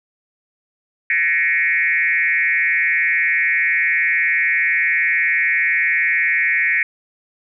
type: tone with frequency modulation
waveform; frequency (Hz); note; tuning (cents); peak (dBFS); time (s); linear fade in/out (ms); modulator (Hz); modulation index
sine; 2032; B6; +49; -14; 1.1-6.83; 2; 161; 1.9
effects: none